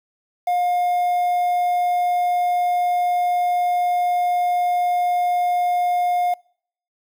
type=tone with quantisation; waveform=triangle; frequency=712 Hz; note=F5; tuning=33 cents sharp; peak=-15 dBFS; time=0.47-6.34 s; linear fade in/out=5 ms; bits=7; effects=noise-tail reverb RT60 0.6 s tail -26 dB re dry